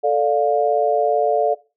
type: chord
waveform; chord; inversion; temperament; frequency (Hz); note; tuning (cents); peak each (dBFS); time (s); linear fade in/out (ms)
sine; D minor; second; just; 440.5 / 587.3 / 704.8; A4 / D5 / F5; +2 / 0 / +16; -19; 0.03-1.55; 20
effects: noise-tail reverb RT60 0.3 s tail -20 dB re dry